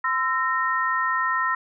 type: tone cluster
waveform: sine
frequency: 1029 / 1328 / 1847 Hz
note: C6 / E6 / A#6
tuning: -29 / +12 / -16 cents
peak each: -25 dBFS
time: 0.04-1.55 s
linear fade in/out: 5 ms
effects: none